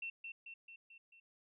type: tone with echo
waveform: sine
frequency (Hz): 2700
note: E7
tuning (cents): +41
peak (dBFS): -40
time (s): 0.02-0.1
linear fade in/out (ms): 5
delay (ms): 220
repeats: 5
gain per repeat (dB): -4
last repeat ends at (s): 1.2
effects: none